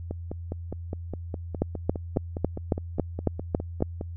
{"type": "two click trains", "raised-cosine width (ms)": 2, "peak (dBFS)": [-19, -9], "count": [20, 9], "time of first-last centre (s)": [[0.11, 4.011], [1.62, 3.824]], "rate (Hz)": [4.87, 3.63], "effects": ["added 85 Hz sine -34 dBFS peak until 4.16 s"]}